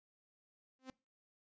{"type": "tone with exponential growth", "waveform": "sawtooth", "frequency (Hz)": 260.3, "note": "C4", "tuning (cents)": -9, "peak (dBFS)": -39, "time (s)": [0.79, 0.9], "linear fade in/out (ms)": 1, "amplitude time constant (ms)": 22, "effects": ["noise-tail reverb RT60 0.3 s tail -24 dB re dry", "resampled to 16000 Hz"]}